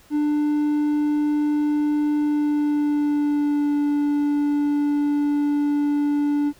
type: tone with pitch glide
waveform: triangle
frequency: 296.9 to 291.1 Hz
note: D4 to D4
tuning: +19 to -15 cents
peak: -16 dBFS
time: 0.1-6.53 s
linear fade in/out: 50 ms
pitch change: -34 cents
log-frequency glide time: 2.17-3.75 s
effects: pink hiss -53 dBFS RMS until 6.59 s